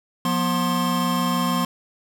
square tone cluster, 177.2 / 243.4 / 1059 Hz, F3 / B3 / C6, +25 / -25 / +21 cents, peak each -25 dBFS, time 0.25-1.65 s, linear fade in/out 2 ms, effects none

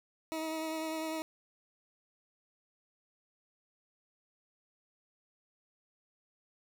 20% pulse tone with vibrato, 318.2 Hz, D#4, 39 cents sharp, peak -30 dBFS, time 0.32-1.22 s, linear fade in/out 0 ms, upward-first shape sine, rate 10 Hz, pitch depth 18 cents each way, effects none

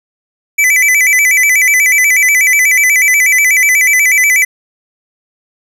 square tone with vibrato, 2153 Hz, C7, 49 cents sharp, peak -7 dBFS, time 0.58-4.45 s, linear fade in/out 10 ms, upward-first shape square, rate 8.2 Hz, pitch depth 120 cents each way, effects none

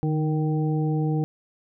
harmonic tone with a mistuned harmonic, 155.56 Hz, D#3, in tune, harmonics 1 / 2 / 3 / 5, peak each -22 / -28 / -32 / -36 dBFS, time 0.03-1.24 s, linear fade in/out 0 ms, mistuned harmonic 1, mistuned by -32 cents, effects none

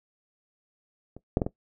clicks, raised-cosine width 2 ms, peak -29 / -7 / -11 / -16 dBFS, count 4, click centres 1.166 / 1.371 / 1.418 / 1.465 s, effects noise-tail reverb RT60 0.1 s tail -17 dB re dry

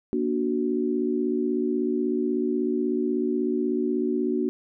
sine chord, Bb augmented, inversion none, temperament equal with one note detuned, 237.4 / 293.7 / 370 Hz, Bb3 / D4 / F#4, +32 / 0 / 0 cents, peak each -27 / -27 / -26 dBFS, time 0.13-4.49 s, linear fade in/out 0 ms, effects none

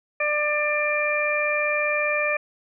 harmonic tone, 595 Hz, D5, 22 cents sharp, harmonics 1 / 2 / 3 / 4, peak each -25 / -30 / -28 / -24 dBFS, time 0.2-2.37 s, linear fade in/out 5 ms, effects none

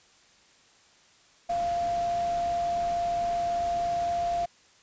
sine tone in noise, 693 Hz, F5, 14 cents flat, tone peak -25 dBFS, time 1.49-4.46 s, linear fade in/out 10 ms, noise pink, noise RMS -42 dBFS, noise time 1.49-4.46 s, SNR +14 dB, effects white hiss -59 dBFS RMS until 4.82 s + resampled to 16000 Hz

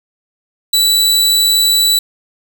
sawtooth tone, 3951 Hz, B7, in tune, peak -6 dBFS, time 0.73-1.99 s, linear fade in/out 5 ms, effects none

